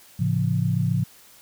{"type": "chord", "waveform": "sine", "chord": "A augmented", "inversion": "none", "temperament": "just", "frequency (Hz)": [110, 137.5, 171.88], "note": ["A2", "C#3", "E#3"], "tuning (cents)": [0, -14, -27], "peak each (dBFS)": -24, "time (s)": [0.19, 1.04], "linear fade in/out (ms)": 10, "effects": ["white hiss -51 dBFS RMS until 1.41 s"]}